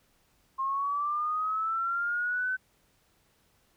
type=linear sweep; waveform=sine; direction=up; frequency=1062 to 1526 Hz; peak=-27 dBFS; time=0.58-2.57 s; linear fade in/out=20 ms; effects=pink hiss -68 dBFS RMS until 3.76 s